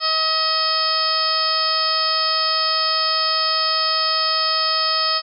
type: harmonic tone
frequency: 635 Hz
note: D#5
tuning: 35 cents sharp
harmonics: 1 / 2 / 3 / 4 / 5 / 6 / 7 / 8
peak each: -29 / -22 / -30 / -33 / -29 / -33 / -23 / -21 dBFS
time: 0-5.22 s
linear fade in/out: 50 ms
effects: none